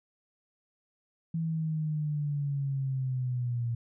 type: linear sweep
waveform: sine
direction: down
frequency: 164.81 to 116.54 Hz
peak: -28 dBFS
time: 1.34-3.75 s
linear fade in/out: 5 ms
effects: none